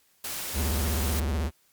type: noise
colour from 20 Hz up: white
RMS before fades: -34 dBFS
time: 0.24-1.2 s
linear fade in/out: 2 ms
type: tone with vibrato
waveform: square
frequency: 74 Hz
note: D2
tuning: 14 cents sharp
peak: -26 dBFS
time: 0.53-1.51 s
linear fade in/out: 50 ms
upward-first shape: sine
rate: 16 Hz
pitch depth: 230 cents each way
effects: white hiss -65 dBFS RMS until 1.72 s + Opus 48 kbps